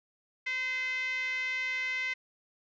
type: tone with band-pass filter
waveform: 5% pulse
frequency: 514 Hz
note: C5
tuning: 31 cents flat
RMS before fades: -33 dBFS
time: 0.46-2.14 s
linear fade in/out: 10 ms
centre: 2100 Hz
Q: 6.4
effects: resampled to 16000 Hz